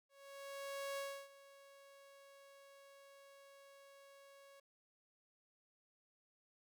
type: tone with ADSR envelope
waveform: sawtooth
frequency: 554.4 Hz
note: C#5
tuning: in tune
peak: -37 dBFS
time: 0.09-4.6 s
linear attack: 890 ms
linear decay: 300 ms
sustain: -19 dB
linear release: 5 ms
effects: none